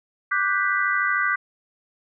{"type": "chord", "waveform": "sine", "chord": "G major seventh", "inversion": "second", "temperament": "equal with one note detuned", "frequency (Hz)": [1174.7, 1474.9, 1568, 1975.5], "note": ["D6", "F#6", "G6", "B6"], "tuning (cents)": [0, -6, 0, 0], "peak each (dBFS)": [-25, -25, -25, -25], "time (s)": [0.31, 1.36], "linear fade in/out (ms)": 10, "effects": []}